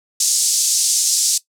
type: band-pass noise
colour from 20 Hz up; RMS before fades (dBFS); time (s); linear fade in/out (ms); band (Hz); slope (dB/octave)
pink; -17; 0.2-1.38; 5; 5400 to 9100; 24
effects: noise-tail reverb RT60 0.1 s tail -17 dB re dry